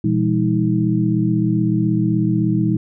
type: tone cluster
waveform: sine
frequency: 120.4 / 167.4 / 203.6 / 317.9 Hz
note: B2 / E3 / G#3 / D#4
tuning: -44 / +27 / -34 / +37 cents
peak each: -20 dBFS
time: 0.04-2.77 s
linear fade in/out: 5 ms
effects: none